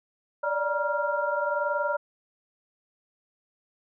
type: tone cluster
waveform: sine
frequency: 575 / 596 / 952 / 1389 Hz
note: D5 / D5 / A#5 / F6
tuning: -37 / +25 / +36 / -10 cents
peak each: -30 dBFS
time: 0.43-1.97 s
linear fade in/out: 10 ms
effects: none